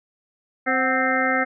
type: harmonic tone with a mistuned harmonic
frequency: 261.6 Hz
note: C4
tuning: in tune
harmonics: 1 / 2 / 3 / 5 / 6 / 7 / 8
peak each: -26 / -26 / -26 / -26 / -26 / -26 / -26 dBFS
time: 0.66-1.45 s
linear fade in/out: 20 ms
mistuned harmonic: 3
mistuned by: -74 cents
effects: none